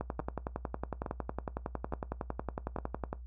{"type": "two click trains", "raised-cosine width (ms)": 1, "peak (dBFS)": [-20, -22], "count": [35, 4], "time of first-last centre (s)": [[0.01, 3.129], [0.2, 2.786]], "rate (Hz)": [10.9, 1.16], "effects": ["noise-tail reverb RT60 0.2 s tail -19 dB re dry", "added 60 Hz sine -43 dBFS peak until 3.26 s"]}